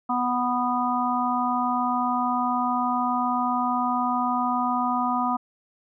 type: harmonic tone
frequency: 246.9 Hz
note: B3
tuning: in tune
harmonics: 1 / 3 / 4 / 5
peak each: -27 / -27 / -27 / -27 dBFS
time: 0.09-5.37 s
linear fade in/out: 10 ms
effects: none